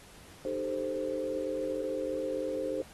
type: chord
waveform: sine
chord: A half-diminished seventh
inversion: second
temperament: equal with one note detuned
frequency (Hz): 305.6 / 392 / 440 / 523.3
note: Eb4 / G4 / A4 / C5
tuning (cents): -31 / 0 / 0 / 0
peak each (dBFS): -38 / -39 / -38 / -33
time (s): 0.45-2.82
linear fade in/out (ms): 2
effects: pink hiss -54 dBFS RMS until 2.93 s + AAC 32 kbps